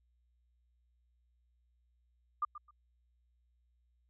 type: tone with echo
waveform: sine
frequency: 1200 Hz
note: D6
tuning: 37 cents sharp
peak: -29 dBFS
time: 2.42-2.45 s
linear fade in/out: 5 ms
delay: 130 ms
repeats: 2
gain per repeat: -14 dB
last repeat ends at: 2.71 s
effects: added 60 Hz sine -70 dBFS peak until 4.09 s